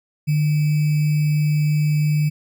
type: tone with sample-and-hold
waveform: sine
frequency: 150.5 Hz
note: D3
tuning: 43 cents sharp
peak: -15 dBFS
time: 0.27-2.3 s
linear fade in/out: 20 ms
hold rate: 2450 Hz
effects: none